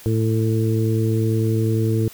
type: harmonic tone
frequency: 111.1 Hz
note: A2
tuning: 17 cents sharp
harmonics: 1 / 2 / 3 / 4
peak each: -18 / -26 / -24 / -26 dBFS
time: 0.06-2.08 s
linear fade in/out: 0 ms
effects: white hiss -43 dBFS RMS until 2.13 s